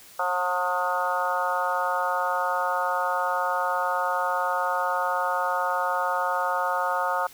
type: harmonic tone with a mistuned harmonic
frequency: 180 Hz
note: F#3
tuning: 47 cents flat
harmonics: 3 / 4 / 5 / 6 / 7 / 8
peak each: -31 / -30 / -28 / -34 / -28 / -32 dBFS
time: 0.19-7.27 s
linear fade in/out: 5 ms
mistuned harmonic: 7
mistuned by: -15 cents
effects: white hiss -49 dBFS RMS until 7.33 s